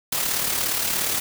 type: noise with amplitude modulation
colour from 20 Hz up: white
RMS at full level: -22 dBFS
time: 0.12-1.2 s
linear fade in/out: 5 ms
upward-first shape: sine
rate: 37.1 Hz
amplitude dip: 45%
effects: none